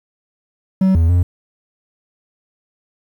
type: tone with pitch steps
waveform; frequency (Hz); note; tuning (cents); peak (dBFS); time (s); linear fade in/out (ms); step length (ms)
triangle; 189.5 / 82.3 / 88.3; F#3 / E2 / F2; +42 / -2 / +20; -8; 0.81-1.23; 5; 140
effects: 8-bit